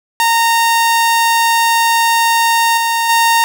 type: tone with level steps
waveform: sawtooth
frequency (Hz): 922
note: A#5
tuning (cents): -19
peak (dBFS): -6 / -9 / -5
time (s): 0.2-3.44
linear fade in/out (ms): 0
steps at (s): 2.77 / 3.09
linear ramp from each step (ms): 5
effects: none